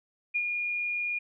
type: tone with ADSR envelope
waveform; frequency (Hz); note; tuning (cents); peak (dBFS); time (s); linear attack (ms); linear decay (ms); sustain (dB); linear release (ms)
sine; 2429; D#7; -42; -24; 0.34-1.19; 19; 61; -4; 11
effects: none